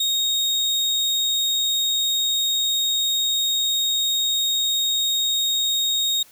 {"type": "tone", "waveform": "35% pulse", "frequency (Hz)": 3729, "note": "A#7", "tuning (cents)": 0, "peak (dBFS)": -17, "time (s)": [0, 6.23], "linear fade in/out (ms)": 5, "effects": ["white hiss -51 dBFS RMS until 6.31 s"]}